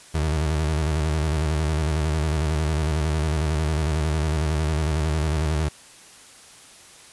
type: tone with vibrato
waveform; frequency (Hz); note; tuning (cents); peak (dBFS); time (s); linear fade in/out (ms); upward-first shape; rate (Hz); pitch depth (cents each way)
30% pulse; 77.2; D#2; -13; -18; 0.14-5.69; 10; square; 11; 66
effects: white hiss -47 dBFS RMS until 7.12 s + resampled to 24000 Hz